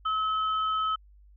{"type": "tone pair together", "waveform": "sine", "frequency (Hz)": [1288, 3072], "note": ["E6", "G7"], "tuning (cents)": [-41, -36], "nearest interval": "octave + minor third", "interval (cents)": 1505, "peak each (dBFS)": [-25, -37], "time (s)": [0.05, 0.96], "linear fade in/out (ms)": 10, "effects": ["added 50 Hz sine -52 dBFS peak until 1.36 s"]}